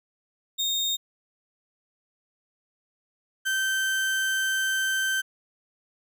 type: tone pair in turn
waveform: 35% pulse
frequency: 3690 / 1551.5 Hz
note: A#7 / G6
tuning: -18 / -18 cents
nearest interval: octave + minor third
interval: 1500 cents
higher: first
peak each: -22 dBFS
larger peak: neither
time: 0.58-0.97 / 3.45-5.22 s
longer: second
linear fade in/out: 20 ms
effects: none